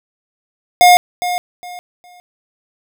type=tone with echo; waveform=square; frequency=715 Hz; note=F5; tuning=41 cents sharp; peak=-5 dBFS; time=0.81-0.97 s; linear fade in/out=0 ms; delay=410 ms; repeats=3; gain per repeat=-12 dB; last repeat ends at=2.2 s; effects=none